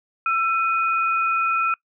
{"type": "tone pair together", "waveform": "sine", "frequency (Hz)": [1339.6, 2489], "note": ["E6", "D#7"], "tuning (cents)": [27, 0], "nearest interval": "major seventh", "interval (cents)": 1073, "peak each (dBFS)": [-19, -25], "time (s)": [0.26, 1.74], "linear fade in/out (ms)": 2, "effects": ["noise-tail reverb RT60 0.1 s tail -23 dB re dry"]}